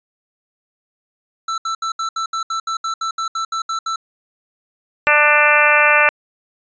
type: tone bursts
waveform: square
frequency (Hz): 1329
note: E6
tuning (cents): +14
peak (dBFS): -20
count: 15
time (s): 1.48-3.96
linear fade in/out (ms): 5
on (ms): 100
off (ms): 70
type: harmonic tone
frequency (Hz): 296.8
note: D4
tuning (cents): +18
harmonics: 2 / 3 / 4 / 5 / 6 / 7 / 8 / 9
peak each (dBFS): -19 / -21 / -18 / -17 / -18 / -21 / -17 / -18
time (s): 5.07-6.09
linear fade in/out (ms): 0
effects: resampled to 16000 Hz